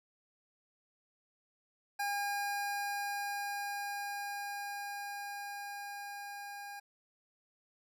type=tone with level ramp; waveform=25% pulse; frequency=810 Hz; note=G#5; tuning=43 cents flat; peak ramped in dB=-29 to -40 dBFS; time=1.99-6.8 s; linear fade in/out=10 ms; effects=none